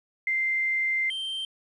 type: tone pair in turn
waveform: sine / triangle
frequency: 2088 / 3137 Hz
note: C7 / G7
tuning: -4 / +1 cents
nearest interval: perfect fifth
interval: 705 cents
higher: second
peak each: -23 / -28 dBFS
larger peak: first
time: 0.27-1.1 / 1.1-1.45 s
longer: first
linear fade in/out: 2 ms
effects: resampled to 24000 Hz + 10-bit